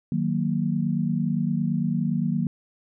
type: chord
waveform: sine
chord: D# minor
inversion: none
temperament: equal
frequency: 155.56 / 185 / 233.1 Hz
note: D#3 / F#3 / A#3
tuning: 0 / 0 / 0 cents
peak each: -26 dBFS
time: 0.12-2.47 s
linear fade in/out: 2 ms
effects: none